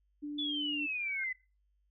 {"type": "tone", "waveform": "sine", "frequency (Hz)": 293.7, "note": "D4", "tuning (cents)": 0, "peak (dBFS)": -36, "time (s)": [0.22, 0.87], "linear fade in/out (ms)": 20}
{"type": "exponential sweep", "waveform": "sine", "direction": "down", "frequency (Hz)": [3491, 2000], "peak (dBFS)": -33, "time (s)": [0.38, 1.33], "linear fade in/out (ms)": 10}
{"type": "tone with exponential growth", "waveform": "sine", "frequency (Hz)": 1552, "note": "G6", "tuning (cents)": -18, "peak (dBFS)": -37, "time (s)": [0.94, 1.24], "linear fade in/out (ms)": 5, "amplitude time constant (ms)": 64}
{"effects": ["noise-tail reverb RT60 0.3 s tail -21 dB re dry", "added 50 Hz sine -70 dBFS peak until 1.9 s"]}